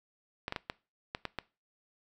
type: clicks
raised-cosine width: 0.3 ms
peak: -18 dBFS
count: 7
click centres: 0.481 / 0.524 / 0.562 / 0.699 / 1.149 / 1.253 / 1.387 s
effects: noise-tail reverb RT60 0.3 s tail -21 dB re dry